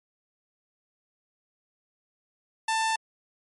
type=tone; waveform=sawtooth; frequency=889 Hz; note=A5; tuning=18 cents sharp; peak=-20 dBFS; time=2.68-2.96 s; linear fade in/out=5 ms; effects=MP3 48 kbps